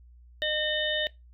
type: harmonic tone with a mistuned harmonic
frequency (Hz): 610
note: D#5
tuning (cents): -34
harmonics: 1 / 3 / 5 / 6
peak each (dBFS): -31 / -31 / -31 / -31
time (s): 0.42-1.07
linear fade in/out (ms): 0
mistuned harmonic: 5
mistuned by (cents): -24
effects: noise-tail reverb RT60 0.2 s tail -20 dB re dry + added 60 Hz sine -50 dBFS peak until 1.33 s